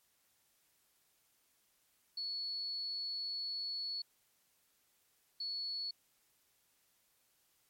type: tone bursts at uneven times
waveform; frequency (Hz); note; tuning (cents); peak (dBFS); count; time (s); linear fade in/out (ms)
sine; 4403; C#8; -13; -37; 2; 2.17-4.02 / 5.4-5.91; 5
effects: white hiss -74 dBFS RMS until 7.69 s + MP3 64 kbps